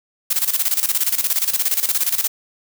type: noise with tremolo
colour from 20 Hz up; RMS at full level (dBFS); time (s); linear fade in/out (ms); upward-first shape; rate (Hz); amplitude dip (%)
blue; -17; 0.3-2.28; 10; square; 17; 75
effects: none